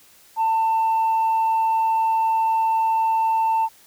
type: tone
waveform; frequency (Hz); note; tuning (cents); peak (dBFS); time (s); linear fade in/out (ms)
sine; 894; A5; +27; -15; 0.36-3.69; 50
effects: tanh soft clip ceiling -15 dBFS + white hiss -52 dBFS RMS until 3.86 s